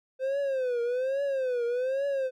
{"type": "tone with vibrato", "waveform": "triangle", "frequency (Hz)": 516, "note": "C5", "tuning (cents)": -24, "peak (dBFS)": -24, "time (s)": [0.19, 2.31], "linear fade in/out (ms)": 50, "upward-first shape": "triangle", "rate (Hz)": 1.2, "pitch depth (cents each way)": 170, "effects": []}